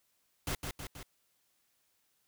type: noise with echo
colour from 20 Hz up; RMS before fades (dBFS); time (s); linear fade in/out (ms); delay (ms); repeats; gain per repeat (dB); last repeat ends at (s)
pink; -35; 0.47-0.55; 2; 160; 3; -4; 1.03
effects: white hiss -75 dBFS RMS until 2.27 s